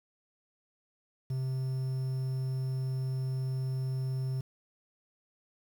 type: tone with quantisation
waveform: triangle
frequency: 130.81 Hz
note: C3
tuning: in tune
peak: -28 dBFS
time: 1.3-4.41 s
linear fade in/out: 5 ms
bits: 9
effects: none